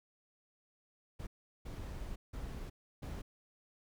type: noise bursts at uneven times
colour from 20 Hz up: brown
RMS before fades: -43 dBFS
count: 4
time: 1.19-1.27 / 1.65-2.16 / 2.33-2.7 / 3.02-3.22 s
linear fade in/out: 10 ms
effects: none